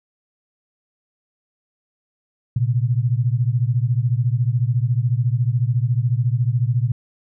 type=beating tone pair; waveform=sine; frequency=116.54 / 130.54 Hz; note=A#2 / C3; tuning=0 / -4 cents; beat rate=14 Hz; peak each=-18 / -20 dBFS; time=2.56-6.92 s; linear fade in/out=5 ms; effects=none